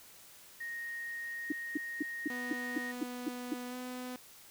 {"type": "tone", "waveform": "sine", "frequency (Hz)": 1864.7, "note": "A#6", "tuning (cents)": 0, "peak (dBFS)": -38, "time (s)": [0.6, 2.92], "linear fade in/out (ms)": 10}
{"type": "tone bursts", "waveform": "sine", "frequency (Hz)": 299.6, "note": "D4", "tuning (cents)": 35, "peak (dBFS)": -29, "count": 9, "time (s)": [1.5, 3.538], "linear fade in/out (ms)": 5, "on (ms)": 22, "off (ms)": 230}
{"type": "tone with pitch glide", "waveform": "sawtooth", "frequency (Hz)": [246.9, 250.9], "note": ["B3", "B3"], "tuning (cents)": [0, 28], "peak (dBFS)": -36, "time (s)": [2.3, 4.16], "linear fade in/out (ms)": 2, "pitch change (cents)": 28, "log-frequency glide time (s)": [3.69, 3.75]}
{"effects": ["white hiss -56 dBFS RMS until 4.5 s"]}